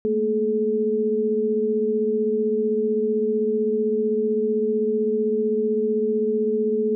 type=tone cluster; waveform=sine; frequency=215.8 / 231.5 / 427.8 Hz; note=A3 / A#3 / A4; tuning=-33 / -12 / -49 cents; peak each=-28 / -27 / -20 dBFS; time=0.05-6.95 s; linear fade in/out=0 ms; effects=none